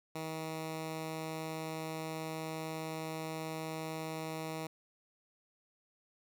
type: tone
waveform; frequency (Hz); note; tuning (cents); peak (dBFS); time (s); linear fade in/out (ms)
10% pulse; 159.2; D#3; +40; -30; 0.15-4.67; 5
effects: none